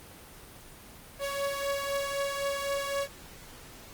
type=beating tone pair; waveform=sawtooth; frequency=558 / 561.9 Hz; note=C#5 / C#5; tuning=+11 / +23 cents; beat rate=3.9 Hz; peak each=-27 / -32 dBFS; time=1.19-3.08 s; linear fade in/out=50 ms; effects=pink hiss -49 dBFS RMS until 3.93 s + Opus 24 kbps